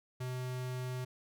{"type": "tone", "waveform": "square", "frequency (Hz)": 126.9, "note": "B2", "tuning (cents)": 47, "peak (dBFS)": -37, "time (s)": [0.2, 1.05], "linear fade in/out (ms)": 10, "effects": []}